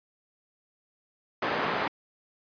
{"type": "band-pass noise", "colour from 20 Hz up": "white", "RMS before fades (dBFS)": -29, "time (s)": [1.42, 1.88], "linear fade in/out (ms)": 5, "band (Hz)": [190, 1400], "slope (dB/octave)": 12, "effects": ["resampled to 11025 Hz"]}